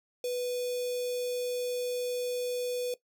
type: tone with notch filter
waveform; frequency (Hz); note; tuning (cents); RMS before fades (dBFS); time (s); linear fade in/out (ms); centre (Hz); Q
square; 493.9; B4; 0; -32; 0.24-2.94; 2; 1500; 0.72
effects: noise-tail reverb RT60 0.1 s tail -17 dB re dry